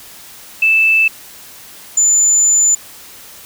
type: tone pair in turn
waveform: sine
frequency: 2637 / 7040 Hz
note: E7 / A8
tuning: 0 / 0 cents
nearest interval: octave + perfect fourth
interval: 1700 cents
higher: second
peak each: -8 dBFS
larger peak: neither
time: 0.62-1.08 / 1.97-2.75 s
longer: second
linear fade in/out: 5 ms
effects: white hiss -37 dBFS RMS until 3.45 s